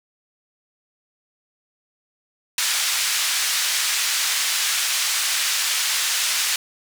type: band-pass noise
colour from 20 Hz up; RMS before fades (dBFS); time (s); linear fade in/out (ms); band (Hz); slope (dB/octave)
white; -22; 2.58-6.56; 2; 1500 to 7400; 12
effects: none